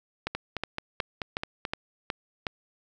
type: two click trains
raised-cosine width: 0.3 ms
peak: -15 / -13 dBFS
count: 7 / 7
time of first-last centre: 0.35-1.652 / 0.27-2.468 s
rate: 4.61 / 2.73 Hz
effects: none